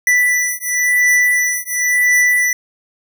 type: beating tone pair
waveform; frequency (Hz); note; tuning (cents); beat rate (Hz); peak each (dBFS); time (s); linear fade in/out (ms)
square; 1975.5 / 1976.45; B6 / B6; 0 / +1; 0.95; -16; 0.07-2.53; 2
effects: none